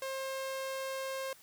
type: tone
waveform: sawtooth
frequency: 533 Hz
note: C5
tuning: 32 cents sharp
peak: -32 dBFS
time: 0.02-1.33 s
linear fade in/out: 2 ms
effects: white hiss -59 dBFS RMS until 1.42 s